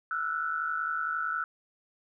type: tone cluster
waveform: sine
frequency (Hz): 1327 / 1431 / 1482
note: E6 / F6 / F#6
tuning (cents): +11 / +42 / +2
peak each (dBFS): -31 / -38 / -33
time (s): 0.11-1.44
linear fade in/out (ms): 2
effects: none